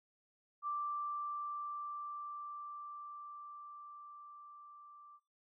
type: tone with level ramp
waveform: sine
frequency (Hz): 1174.7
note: D6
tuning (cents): 0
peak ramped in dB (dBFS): -35 to -55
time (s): 0.62-5.2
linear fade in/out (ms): 50
effects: noise-tail reverb RT60 0.3 s tail -22 dB re dry